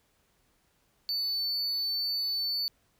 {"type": "tone", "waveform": "triangle", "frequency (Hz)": 4499, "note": "C#8", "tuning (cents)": 25, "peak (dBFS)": -27, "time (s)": [1.09, 2.68], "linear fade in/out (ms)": 0, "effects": ["pink hiss -70 dBFS RMS until 2.99 s"]}